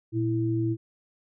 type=tone pair together; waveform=sine; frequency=116.9 / 329.6 Hz; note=A#2 / E4; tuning=+5 / 0 cents; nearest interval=octave + tritone; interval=1795 cents; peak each=-26 dBFS; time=0.12-0.77 s; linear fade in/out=50 ms; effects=none